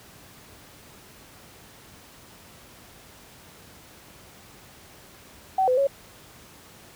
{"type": "tone with pitch steps", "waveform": "sine", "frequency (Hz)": [761, 507, 553], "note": ["F#5", "B4", "C#5"], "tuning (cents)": [48, 45, -4], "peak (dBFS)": -18, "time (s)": [5.58, 5.871], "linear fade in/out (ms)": 5, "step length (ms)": 97, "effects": ["pink hiss -49 dBFS RMS until 6.95 s", "high-pass 60 Hz 12 dB/octave"]}